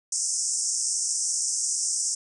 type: band-pass noise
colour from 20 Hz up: white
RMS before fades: -27 dBFS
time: 0.12-2.15 s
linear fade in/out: 5 ms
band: 5300 to 9000 Hz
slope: 96 dB/octave
effects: none